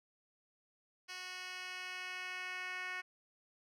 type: tone with band-pass filter sweep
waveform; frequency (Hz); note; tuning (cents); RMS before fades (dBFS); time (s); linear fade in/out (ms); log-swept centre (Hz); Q
10% pulse; 366.7; F#4; -15; -44; 1.08-3.02; 20; 3700 to 2100; 1.8
effects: none